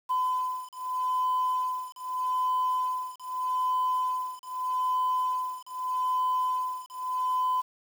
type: beating tone pair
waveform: sine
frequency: 1013 / 1013.81 Hz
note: B5 / B5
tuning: +44 / +45 cents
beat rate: 0.81 Hz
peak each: -28 / -28 dBFS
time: 0.09-7.62 s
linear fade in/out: 20 ms
effects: tanh soft clip ceiling -21 dBFS + 8-bit